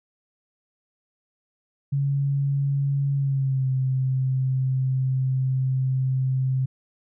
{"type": "tone with pitch glide", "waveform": "sine", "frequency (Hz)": [139.6, 131.01], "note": ["C#3", "C3"], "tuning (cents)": [13, 3], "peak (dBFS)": -20, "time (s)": [1.92, 6.66], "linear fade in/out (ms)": 10, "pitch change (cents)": -110, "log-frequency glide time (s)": [3.15, 3.68], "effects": []}